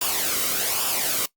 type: noise with flanger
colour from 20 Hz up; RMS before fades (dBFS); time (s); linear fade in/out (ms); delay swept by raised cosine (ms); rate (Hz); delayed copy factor
white; -24; 0.01-1.26; 5; 0.48 to 1.19; 1.2; -0.6
effects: noise-tail reverb RT60 0.1 s tail -20 dB re dry + Opus 48 kbps